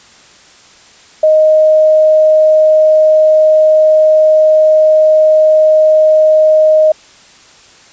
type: tone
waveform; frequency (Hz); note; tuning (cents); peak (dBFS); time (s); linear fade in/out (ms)
sine; 622.3; D#5; 0; -4; 1.23-6.92; 5
effects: white hiss -41 dBFS RMS until 7.92 s + resampled to 16000 Hz